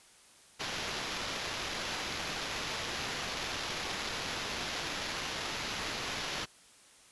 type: noise with sample-and-hold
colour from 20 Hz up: violet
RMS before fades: -37 dBFS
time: 0.59-6.46 s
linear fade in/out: 20 ms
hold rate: 8820 Hz
effects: white hiss -59 dBFS RMS until 7.11 s + resampled to 24000 Hz